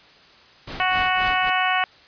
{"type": "noise with tremolo", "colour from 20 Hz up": "pink", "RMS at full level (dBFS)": -32, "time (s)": [0.67, 1.5], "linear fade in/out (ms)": 5, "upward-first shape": "sine", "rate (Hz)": 3.8, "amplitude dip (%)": 90}
{"type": "harmonic tone", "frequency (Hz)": 370, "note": "F#4", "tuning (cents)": 0, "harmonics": [2, 3, 4, 5, 6, 7, 8], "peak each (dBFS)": [-23, -25, -26, -27, -28, -28, -29], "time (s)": [0.8, 1.84], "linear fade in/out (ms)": 0}
{"effects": ["white hiss -50 dBFS RMS until 2.07 s", "resampled to 11025 Hz"]}